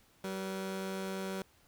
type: tone pair together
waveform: 20% pulse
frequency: 191.12 / 481.6 Hz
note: G3 / B4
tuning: -44 / -44 cents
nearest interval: octave + major third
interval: 1600 cents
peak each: -32 / -40 dBFS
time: 0.24-1.42 s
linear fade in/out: 2 ms
effects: pink hiss -66 dBFS RMS until 1.67 s